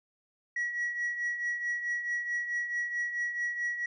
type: tone with tremolo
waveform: sine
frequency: 1922 Hz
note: B6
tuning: 48 cents flat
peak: -25 dBFS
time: 0.56-3.86 s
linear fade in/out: 5 ms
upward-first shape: triangle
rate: 4.6 Hz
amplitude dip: 70%
effects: tanh soft clip ceiling -27 dBFS